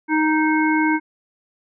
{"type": "harmonic tone", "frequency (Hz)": 311.1, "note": "D#4", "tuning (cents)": 0, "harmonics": [1, 3, 5, 7], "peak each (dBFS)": [-17, -22, -24, -25], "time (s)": [0.08, 1], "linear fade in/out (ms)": 50, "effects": []}